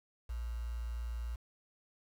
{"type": "tone with quantisation", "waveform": "sine", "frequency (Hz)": 58.27, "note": "A#1", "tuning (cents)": 0, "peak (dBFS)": -36, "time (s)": [0.29, 1.36], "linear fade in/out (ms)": 10, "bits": 9, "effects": []}